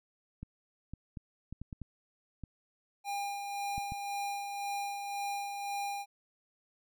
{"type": "clicks", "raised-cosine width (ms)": 5, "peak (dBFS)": -29, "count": 10, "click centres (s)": [0.43, 0.936, 1.172, 1.526, 1.616, 1.728, 1.817, 2.437, 3.78, 3.921]}
{"type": "tone with tremolo", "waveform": "square", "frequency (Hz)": 805, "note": "G5", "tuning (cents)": 46, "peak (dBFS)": -34, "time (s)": [3.04, 6.06], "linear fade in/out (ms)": 50, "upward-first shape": "sine", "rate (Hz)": 1.9, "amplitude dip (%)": 40}
{"effects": []}